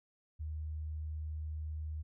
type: tone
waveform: sine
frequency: 77.3 Hz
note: D#2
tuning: 11 cents flat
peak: -37 dBFS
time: 0.39-2.03 s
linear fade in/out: 20 ms
effects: none